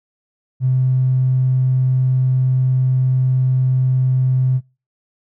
triangle tone with tanh clipping, 129.2 Hz, C3, 21 cents flat, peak -12 dBFS, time 0.6-4.61 s, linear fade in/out 50 ms, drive 2 dB, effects noise-tail reverb RT60 0.3 s tail -24 dB re dry

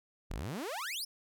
sawtooth exponential sweep, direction up, 34.71 to 5588 Hz, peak -33 dBFS, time 0.3-1.05 s, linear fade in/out 10 ms, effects none

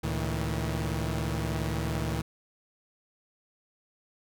sawtooth tone cluster, 71.5 / 113.1 / 160.3 Hz, D2 / A2 / E3, -46 / +48 / -48 cents, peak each -29 dBFS, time 0.03-2.22 s, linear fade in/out 10 ms, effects none

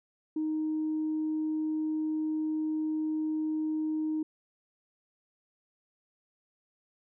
sine tone, 311.1 Hz, D#4, in tune, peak -27 dBFS, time 0.36-4.23 s, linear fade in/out 5 ms, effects tanh soft clip ceiling -24 dBFS

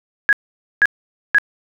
sine tone bursts, 1661.2 Hz, G#6, in tune, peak -8 dBFS, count 3, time 0.29-1.384 s, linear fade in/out 0 ms, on 38 ms, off 490 ms, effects none

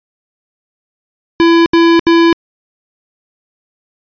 square tone bursts, 334.9 Hz, E4, 27 cents sharp, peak -6 dBFS, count 3, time 1.4-2.328 s, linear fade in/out 0 ms, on 260 ms, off 74 ms, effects resampled to 11025 Hz

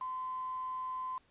sine tone with quantisation, 1028 Hz, C6, 31 cents flat, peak -36 dBFS, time 0.01-1.18 s, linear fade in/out 2 ms, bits 8, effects pink hiss -69 dBFS RMS until 1.3 s + resampled to 8000 Hz

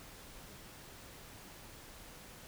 silence, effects pink hiss -53 dBFS RMS until 2.47 s

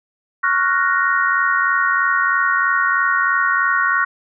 sine chord, Gb major seventh, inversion second, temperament equal, 1108.7 / 1396.9 / 1480 / 1864.7 Hz, Db6 / F6 / Gb6 / Bb6, 0 / 0 / 0 / 0 cents, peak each -19 / -21 / -19 / -20 dBFS, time 0.43-4.05 s, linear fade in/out 10 ms, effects none

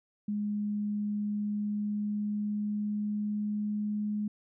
sine tone with pitch glide, 207.7 to 209.5 Hz, G#3 to G#3, 0 to +15 cents, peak -29 dBFS, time 0.28-4.28 s, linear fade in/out 5 ms, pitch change +15 cents, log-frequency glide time 1.29-4.05 s, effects none

